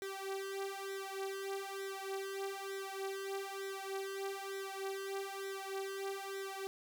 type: tone with flanger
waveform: sawtooth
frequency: 390 Hz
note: G4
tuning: 9 cents flat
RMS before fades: -42 dBFS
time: 0.02-6.67 s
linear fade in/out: 0 ms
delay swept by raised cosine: 0.53 to 3.23 ms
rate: 1.1 Hz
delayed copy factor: +0.95
effects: none